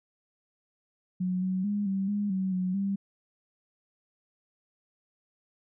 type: tone with pitch steps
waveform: sine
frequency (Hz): 183 / 186.5 / 205.2 / 193.6 / 205.2 / 189.2 / 183.9 / 197.2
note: F#3 / F#3 / G#3 / G3 / G#3 / F#3 / F#3 / G3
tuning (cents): -19 / +14 / -21 / -21 / -21 / +39 / -10 / +11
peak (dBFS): -26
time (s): 1.2-2.96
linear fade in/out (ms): 10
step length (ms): 220
effects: none